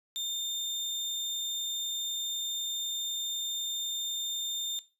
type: tone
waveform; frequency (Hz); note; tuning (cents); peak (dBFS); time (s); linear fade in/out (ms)
35% pulse; 3616; A7; +47; -30; 0.16-4.79; 0
effects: noise-tail reverb RT60 0.3 s tail -17 dB re dry + resampled to 32000 Hz